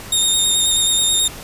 20% pulse tone with vibrato, 3686 Hz, A#7, 20 cents flat, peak -8 dBFS, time 0.12-1.28 s, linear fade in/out 5 ms, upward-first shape square, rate 9.3 Hz, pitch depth 18 cents each way, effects pink hiss -34 dBFS RMS until 1.43 s + resampled to 32000 Hz

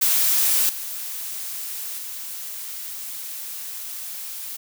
blue noise with level steps, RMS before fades -19 / -31 / -33 dBFS, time 0.01-4.57 s, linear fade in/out 10 ms, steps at 0.69 / 1.98 s, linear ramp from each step 5 ms, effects none

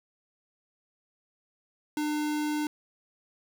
square tone, 300 Hz, D4, 37 cents sharp, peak -28 dBFS, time 1.97-2.67 s, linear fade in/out 2 ms, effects 10-bit

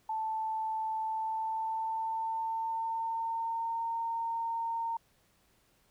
sine tone with pitch glide, 880 to 917.4 Hz, A5 to A#5, 0 to -28 cents, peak -31 dBFS, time 0.09-4.97 s, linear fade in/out 5 ms, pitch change +72 cents, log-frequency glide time 1.01-3.86 s, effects pink hiss -69 dBFS RMS until 5.9 s

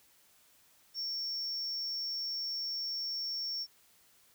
triangle tone, 5470 Hz, F8, 37 cents flat, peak -33 dBFS, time 0.94-3.67 s, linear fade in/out 50 ms, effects white hiss -65 dBFS RMS until 4.34 s

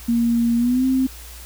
sine tone with pitch glide, 234.2 to 261.4 Hz, A#3 to C4, +8 to -1 cents, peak -15 dBFS, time 0.08-1.07 s, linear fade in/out 10 ms, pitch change +191 cents, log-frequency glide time 0.57-0.85 s, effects added 59 Hz sine -38 dBFS peak until 1.45 s + white hiss -41 dBFS RMS until 1.45 s

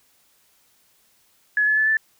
sine tone with pitch steps, 1698 / 1717.7 / 1737.7 / 1757.9 Hz, G#6 / A6 / A6 / A6, +38 / -42 / -22 / -2 cents, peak -16 dBFS, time 1.57-1.97 s, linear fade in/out 2 ms, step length 100 ms, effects white hiss -61 dBFS RMS until 2.19 s

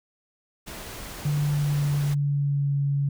pink noise, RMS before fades -38 dBFS, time 0.66-2.15 s, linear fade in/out 20 ms
sine tone with pitch glide, 146.83 to 140.93 Hz, D3 to C#3, 0 to +29 cents, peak -21 dBFS, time 1.25-3.09 s, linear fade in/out 5 ms, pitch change -71 cents, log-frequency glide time 1.37-2.74 s
effects none

